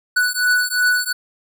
square beating tone pair, 1480 / 1482.8 Hz, F#6 / F#6, 0 / +3 cents, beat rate 2.8 Hz, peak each -19 dBFS, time 0.16-1.13 s, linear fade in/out 10 ms, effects none

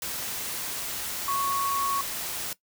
sine tone in noise, 1108.7 Hz, C#6, in tune, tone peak -25 dBFS, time 1.28-2.01 s, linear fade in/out 2 ms, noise white, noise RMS -33 dBFS, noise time 0.02-2.53 s, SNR +5 dB, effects noise-tail reverb RT60 0.1 s tail -18 dB re dry

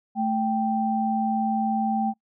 sine tone pair together, 220 / 783.3 Hz, A3 / G5, 0 / -2 cents, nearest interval octave + minor seventh, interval 2198 cents, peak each -24 dBFS, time 0.15-2.14 s, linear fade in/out 50 ms, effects noise-tail reverb RT60 0.1 s tail -22 dB re dry

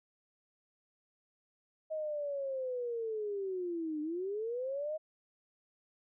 sine linear two-way sweep, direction down then up, 633 to 297.8 to 633 Hz, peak -34 dBFS, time 1.9-4.98 s, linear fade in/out 20 ms, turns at 4.01 s, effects none

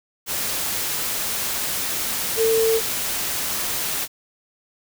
sine tone in noise, 448.7 Hz, A4, 34 cents sharp, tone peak -16 dBFS, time 2.36-2.81 s, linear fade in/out 50 ms, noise white, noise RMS -25 dBFS, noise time 0.26-4.08 s, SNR +6 dB, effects none

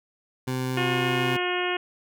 20% pulse tone, 128.8 Hz, C3, 27 cents flat, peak -21 dBFS, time 0.47-1.37 s, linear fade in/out 10 ms
harmonic tone, 359.1 Hz, F4, 48 cents sharp, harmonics 1 / 2 / 3 / 4 / 5 / 6 / 7 / 8 / 9, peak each -28 / -32 / -34 / -34 / -33 / -35 / -34 / -33 / -40 dBFS, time 0.77-1.77 s, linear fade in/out 5 ms
effects none

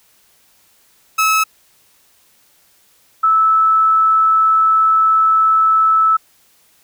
30% pulse / sine tone pair in turn, 1295 / 1308.5 Hz, E6 / E6, -31 / -13 cents, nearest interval unison, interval 18 cents, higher second, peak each -9 dBFS, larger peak neither, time 1.18-1.44 / 3.23-6.17 s, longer second, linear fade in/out 10 ms, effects white hiss -54 dBFS RMS until 6.83 s

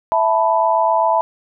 sine chord, E suspended fourth, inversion none, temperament equal, 659.3 / 880 / 987.8 Hz, E5 / A5 / B5, 0 / 0 / 0 cents, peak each -17 dBFS, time 0.12-1.21 s, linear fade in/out 0 ms, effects none

